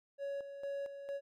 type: tone with tremolo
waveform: triangle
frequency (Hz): 559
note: C#5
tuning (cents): +14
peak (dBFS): -35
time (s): 0.18-1.21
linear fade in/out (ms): 50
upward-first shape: square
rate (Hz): 2.2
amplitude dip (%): 60
effects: none